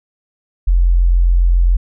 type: tone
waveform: sine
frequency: 43.65 Hz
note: F1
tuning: in tune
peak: -8 dBFS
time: 0.67-1.77 s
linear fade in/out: 10 ms
effects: none